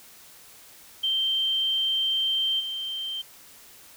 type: tone with level steps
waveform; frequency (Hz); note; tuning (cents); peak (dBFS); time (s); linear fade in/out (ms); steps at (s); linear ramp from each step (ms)
sine; 3136; G7; 0; -22 / -29; 1.03-3.22; 10; 2.59; 20
effects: white hiss -50 dBFS RMS until 3.96 s